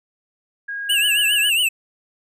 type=tone with pitch glide; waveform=sine; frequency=1636 to 1670.4 Hz; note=G#6 to G#6; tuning=-26 to +10 cents; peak=-25 dBFS; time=0.68-1.5 s; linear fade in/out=10 ms; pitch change=+36 cents; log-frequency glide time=0.95-1.03 s
type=tone with vibrato; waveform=square; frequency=2807 Hz; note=F7; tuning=8 cents sharp; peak=-16 dBFS; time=0.89-1.69 s; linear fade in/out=10 ms; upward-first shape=triangle; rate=7.3 Hz; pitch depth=140 cents each way
effects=none